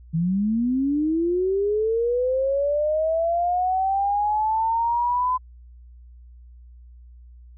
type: linear sweep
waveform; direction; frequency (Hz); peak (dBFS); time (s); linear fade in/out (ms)
sine; up; 157.2 to 1018; -19; 0.13-5.38; 20
effects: added 60 Hz sine -43 dBFS peak until 7.57 s